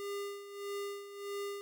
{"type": "tone with tremolo", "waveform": "square", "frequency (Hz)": 403, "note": "G4", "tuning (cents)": 48, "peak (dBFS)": -37, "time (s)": [0, 1.61], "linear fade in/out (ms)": 0, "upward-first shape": "sine", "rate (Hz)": 1.6, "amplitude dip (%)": 70, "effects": []}